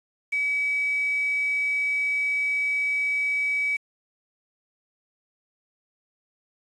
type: tone with quantisation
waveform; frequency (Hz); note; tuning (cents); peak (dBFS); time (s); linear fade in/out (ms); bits
sine; 2282; C#7; +50; -22; 0.32-3.77; 10; 7
effects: resampled to 24000 Hz